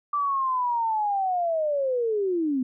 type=linear sweep; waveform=sine; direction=down; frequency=1174.7 to 246.9 Hz; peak=-22 dBFS; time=0.13-2.63 s; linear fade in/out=5 ms; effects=none